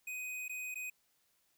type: tone with dropouts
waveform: square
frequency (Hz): 2500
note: D#7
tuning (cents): +8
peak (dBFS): -40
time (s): 0.07-0.9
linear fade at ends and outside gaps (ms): 5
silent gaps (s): 0.482-0.494 / 0.744-0.755
effects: white hiss -75 dBFS RMS until 1.57 s